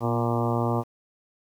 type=harmonic tone with a mistuned harmonic; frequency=117.7 Hz; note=A#2; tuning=17 cents sharp; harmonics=1 / 2 / 3 / 4 / 5 / 6 / 7 / 8 / 9 / 10; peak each=-26 / -29 / -31 / -32 / -33 / -34 / -34 / -35 / -36 / -36 dBFS; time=0-0.84 s; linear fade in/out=50 ms; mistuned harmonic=2; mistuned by=+25 cents; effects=9-bit